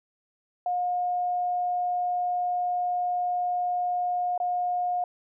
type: tone with dropouts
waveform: sine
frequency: 716 Hz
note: F5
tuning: 43 cents sharp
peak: -24 dBFS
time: 0.66-5.04 s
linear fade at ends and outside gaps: 2 ms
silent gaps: 4.378-4.401 s
effects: none